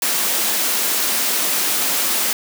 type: high-pass noise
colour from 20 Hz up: white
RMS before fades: -19 dBFS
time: 0.02-2.33 s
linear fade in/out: 2 ms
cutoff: 180 Hz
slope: 96 dB/octave
effects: none